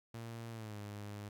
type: tone with pitch glide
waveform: sawtooth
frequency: 115.2 to 103.23 Hz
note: A#2 to G#2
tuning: -20 to -10 cents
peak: -40 dBFS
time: 0.14-1.29 s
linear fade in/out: 5 ms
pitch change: -190 cents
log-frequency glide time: 0.51-0.78 s
effects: 13-bit